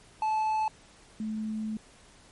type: tone pair in turn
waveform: triangle / sine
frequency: 869 / 217.2 Hz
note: A5 / A3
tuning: -22 / -22 cents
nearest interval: 2 octaves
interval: 2400 cents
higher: first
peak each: -23 / -30 dBFS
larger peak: first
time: 0.22-0.68 / 1.2-1.77 s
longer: second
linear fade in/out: 2 ms
effects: pink hiss -56 dBFS RMS until 2.31 s + MP3 48 kbps